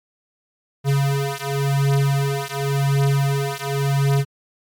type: beating tone pair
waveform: square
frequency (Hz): 138.59 / 139.5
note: C#3 / C#3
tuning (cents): 0 / +11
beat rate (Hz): 0.91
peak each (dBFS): -21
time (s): 0.84-4.25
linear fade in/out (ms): 50
effects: MP3 96 kbps